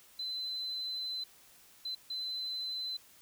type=tone bursts at uneven times; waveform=sine; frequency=4044 Hz; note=B7; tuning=40 cents sharp; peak=-35 dBFS; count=3; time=0.19-1.24 / 1.85-1.95 / 2.1-2.97 s; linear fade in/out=5 ms; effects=white hiss -60 dBFS RMS until 3.21 s